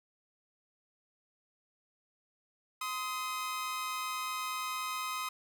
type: tone pair together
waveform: sawtooth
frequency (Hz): 1035 / 1259.6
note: C6 / D#6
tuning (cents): -19 / +21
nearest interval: minor third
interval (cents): 340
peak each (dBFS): -35 / -33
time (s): 2.81-5.29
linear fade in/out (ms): 5
effects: none